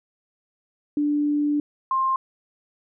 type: tone pair in turn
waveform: sine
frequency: 293.7 / 1057 Hz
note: D4 / C6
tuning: 0 / +17 cents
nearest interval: octave + minor seventh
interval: 2217 cents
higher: second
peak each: -19 dBFS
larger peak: neither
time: 0.97-1.6 / 1.91-2.16 s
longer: first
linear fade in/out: 2 ms
effects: none